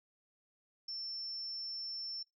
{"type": "tone", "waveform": "sine", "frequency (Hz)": 5380, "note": "E8", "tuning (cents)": 34, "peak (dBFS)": -39, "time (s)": [0.88, 2.23], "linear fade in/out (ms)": 5, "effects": ["noise-tail reverb RT60 0.2 s tail -25 dB re dry"]}